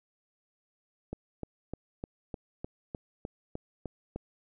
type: click train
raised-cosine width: 2 ms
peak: -23 dBFS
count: 11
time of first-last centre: 1.13-4.16 s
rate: 3.3 Hz
effects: none